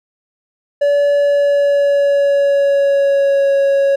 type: tone with pitch glide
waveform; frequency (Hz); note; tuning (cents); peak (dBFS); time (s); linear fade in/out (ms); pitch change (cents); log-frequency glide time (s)
triangle; 573 to 553.8; D5 to C#5; -43 to -2; -8; 0.81-3.96; 10; -59; 1.13-3.53
effects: none